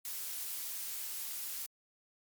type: noise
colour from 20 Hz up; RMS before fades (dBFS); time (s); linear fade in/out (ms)
blue; -40; 0.05-1.66; 0
effects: MP3 96 kbps